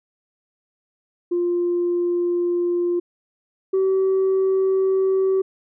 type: tone pair in turn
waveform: sine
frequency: 350 / 381.9 Hz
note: F4 / G4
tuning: +4 / -45 cents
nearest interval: major second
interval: 151 cents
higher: second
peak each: -17 / -14 dBFS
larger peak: second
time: 1.31-3 / 3.73-5.42 s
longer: neither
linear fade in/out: 10 ms
effects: tanh soft clip ceiling -14 dBFS